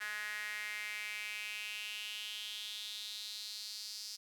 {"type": "tone with high-pass filter sweep", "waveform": "sawtooth", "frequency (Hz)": 210, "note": "G#3", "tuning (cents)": 19, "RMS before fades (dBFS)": -43, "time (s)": [0, 4.17], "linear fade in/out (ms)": 20, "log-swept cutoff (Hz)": [1700, 5000], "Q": 4.7, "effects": []}